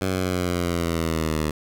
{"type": "linear sweep", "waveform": "10% pulse", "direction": "down", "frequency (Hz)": [94.9, 76.1], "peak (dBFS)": -14, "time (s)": [0.01, 1.51], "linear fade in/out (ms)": 5, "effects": []}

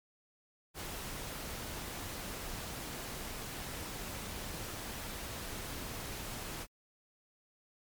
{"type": "noise", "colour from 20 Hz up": "pink", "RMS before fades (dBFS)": -42, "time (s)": [0.74, 6.67], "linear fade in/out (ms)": 50, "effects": ["MP3 96 kbps"]}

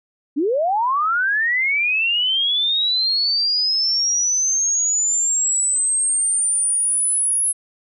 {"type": "linear sweep", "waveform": "sine", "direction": "up", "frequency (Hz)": [260, 10650], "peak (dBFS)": -16, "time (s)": [0.36, 7.53], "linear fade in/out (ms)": 20, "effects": []}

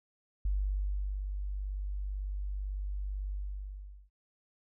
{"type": "tone with ADSR envelope", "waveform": "sine", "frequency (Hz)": 49, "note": "G1", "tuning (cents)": 0, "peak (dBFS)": -27, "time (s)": [0.45, 4.1], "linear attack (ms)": 4, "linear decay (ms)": 780, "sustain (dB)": -6, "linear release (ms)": 780, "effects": []}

